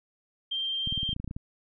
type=tone with vibrato; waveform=sine; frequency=3165 Hz; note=G7; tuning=16 cents sharp; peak=-28 dBFS; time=0.51-1.14 s; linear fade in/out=10 ms; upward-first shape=sine; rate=19 Hz; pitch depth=10 cents each way
type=clicks; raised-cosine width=5 ms; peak=-23 dBFS; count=12; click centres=0.874 / 0.925 / 0.977 / 1.031 / 1.092 / 1.13 / 1.164 / 1.2 / 1.244 / 1.277 / 1.311 / 1.365 s
effects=none